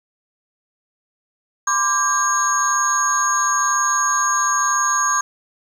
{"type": "tone cluster", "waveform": "sine", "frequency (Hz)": [1028, 1169, 1604, 6570], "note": ["C6", "D6", "G6", "G#8"], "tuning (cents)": [-31, -8, 39, -20], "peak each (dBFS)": [-22, -19, -22, -19], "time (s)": [1.67, 5.21], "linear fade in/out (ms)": 5, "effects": ["tanh soft clip ceiling -9 dBFS", "8-bit"]}